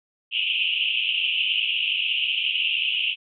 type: band-pass noise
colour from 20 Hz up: pink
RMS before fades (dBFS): -24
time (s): 0.31-3.16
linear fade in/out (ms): 50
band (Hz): 2600 to 3100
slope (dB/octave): 96
effects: none